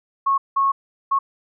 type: tone bursts at uneven times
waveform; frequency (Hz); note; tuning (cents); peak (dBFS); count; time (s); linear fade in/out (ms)
sine; 1096; C#6; -20; -15; 3; 0.26-0.38 / 0.56-0.72 / 1.11-1.19; 10
effects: none